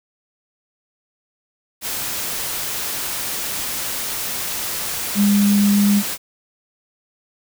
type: tone in noise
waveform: sine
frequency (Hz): 203.3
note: G#3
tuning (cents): -37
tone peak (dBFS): -12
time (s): 5.15-6.03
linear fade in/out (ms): 50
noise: white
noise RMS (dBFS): -25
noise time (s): 1.81-6.18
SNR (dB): +10
effects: none